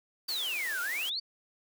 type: exponential two-way sweep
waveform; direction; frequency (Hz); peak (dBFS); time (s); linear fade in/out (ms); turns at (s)
sine; down then up; 4699 to 1378 to 4699; -31; 0.28-1.2; 10; 0.81
type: high-pass noise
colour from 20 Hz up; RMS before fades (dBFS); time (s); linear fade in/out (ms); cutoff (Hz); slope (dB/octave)
white; -41; 0.28-1.1; 10; 280; 48
effects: none